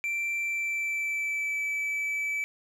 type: tone with pitch glide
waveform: triangle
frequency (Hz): 2349 to 2306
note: D7 to D7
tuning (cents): 0 to -32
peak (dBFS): -26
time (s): 0.04-2.44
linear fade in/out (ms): 0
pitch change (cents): -32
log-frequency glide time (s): 0.36-1.62
effects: none